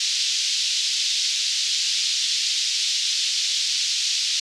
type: band-pass noise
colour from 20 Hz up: pink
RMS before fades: -23 dBFS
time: 0-4.4 s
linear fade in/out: 5 ms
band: 3400 to 6000 Hz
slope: 24 dB/octave
effects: low-pass 10000 Hz 12 dB/octave